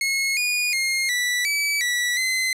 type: tone with pitch steps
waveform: sawtooth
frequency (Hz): 2172 / 2451 / 2134 / 1964 / 2296 / 1951 / 2051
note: C#7 / D#7 / C7 / B6 / D7 / B6 / C7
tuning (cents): -36 / -27 / +34 / -10 / -40 / -22 / -35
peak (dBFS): -17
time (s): 0.01-2.53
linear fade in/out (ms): 2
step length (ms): 360
effects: low-pass 12000 Hz 12 dB/octave

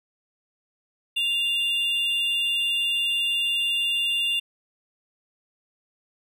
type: tone pair together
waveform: triangle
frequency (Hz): 2794 / 3520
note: F7 / A7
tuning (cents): 0 / 0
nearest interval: major third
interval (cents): 400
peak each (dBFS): -21 / -27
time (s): 1.16-4.4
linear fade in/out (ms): 10
effects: none

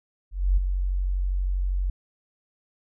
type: tone with ADSR envelope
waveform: sine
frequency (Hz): 46.25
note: F#1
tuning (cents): 0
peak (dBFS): -15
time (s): 0.31-1.9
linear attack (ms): 260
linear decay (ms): 10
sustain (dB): -7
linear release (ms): 3
effects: none

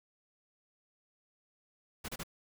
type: noise bursts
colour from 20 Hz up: pink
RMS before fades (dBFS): -40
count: 3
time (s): 2.04-2.235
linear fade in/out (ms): 10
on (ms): 45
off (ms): 30
effects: none

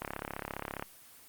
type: click train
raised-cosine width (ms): 0.5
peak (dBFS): -20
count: 29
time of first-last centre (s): 0.02-0.825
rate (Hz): 34.8
effects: white hiss -55 dBFS RMS until 1.28 s + Opus 24 kbps

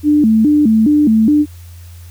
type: tone with vibrato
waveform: sine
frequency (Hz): 255.9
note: C4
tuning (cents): -38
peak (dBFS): -7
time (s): 0.03-1.46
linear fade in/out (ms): 50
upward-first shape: square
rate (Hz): 2.4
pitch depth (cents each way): 260
effects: added 86 Hz sine -32 dBFS peak until 2.1 s + white hiss -46 dBFS RMS until 2.1 s

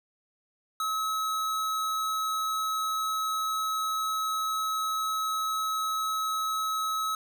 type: tone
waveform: square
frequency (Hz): 1286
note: E6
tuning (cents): -43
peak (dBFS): -28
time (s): 0.8-7.15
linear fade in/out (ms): 2
effects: none

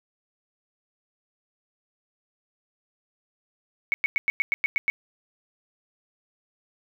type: tone bursts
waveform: sine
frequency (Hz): 2217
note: C#7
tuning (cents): 0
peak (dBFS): -19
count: 9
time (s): 3.92-4.9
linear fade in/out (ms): 0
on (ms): 20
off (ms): 100
effects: none

